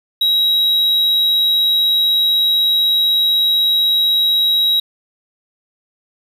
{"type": "tone", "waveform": "triangle", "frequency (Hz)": 3844, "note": "B7", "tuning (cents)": -48, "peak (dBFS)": -10, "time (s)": [0.21, 4.8], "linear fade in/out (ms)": 5, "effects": ["8-bit"]}